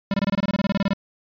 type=tone bursts; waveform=square; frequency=197.7 Hz; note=G3; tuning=15 cents sharp; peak=-19 dBFS; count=16; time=0.11-0.934 s; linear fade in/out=2 ms; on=29 ms; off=24 ms; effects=resampled to 11025 Hz